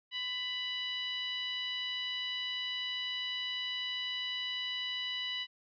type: tone with frequency modulation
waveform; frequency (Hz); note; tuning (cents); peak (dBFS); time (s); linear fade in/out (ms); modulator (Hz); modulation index
sine; 2963; F#7; +2; -34; 0.11-5.47; 50; 972; 1
effects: none